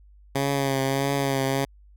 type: tone with vibrato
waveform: 10% pulse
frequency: 137.1 Hz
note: C#3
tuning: 19 cents flat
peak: -14 dBFS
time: 0.35-1.65 s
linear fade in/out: 5 ms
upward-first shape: triangle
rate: 1.6 Hz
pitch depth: 43 cents each way
effects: added 50 Hz sine -49 dBFS peak until 1.96 s